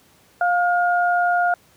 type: tone pair together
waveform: sine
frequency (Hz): 705 / 1426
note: F5 / F6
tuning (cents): +16 / +36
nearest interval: octave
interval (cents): 1220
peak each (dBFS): -17 / -21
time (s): 0.41-1.54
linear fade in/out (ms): 2
effects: pink hiss -55 dBFS RMS until 1.76 s + high-pass 80 Hz 12 dB/octave